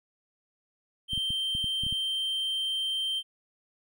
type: tone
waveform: triangle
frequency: 3136 Hz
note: G7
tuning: in tune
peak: -26 dBFS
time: 1.08-3.23 s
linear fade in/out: 50 ms
type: clicks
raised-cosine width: 5 ms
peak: -26 dBFS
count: 8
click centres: 1.133 / 1.177 / 1.305 / 1.551 / 1.643 / 1.836 / 1.866 / 1.926 s
effects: none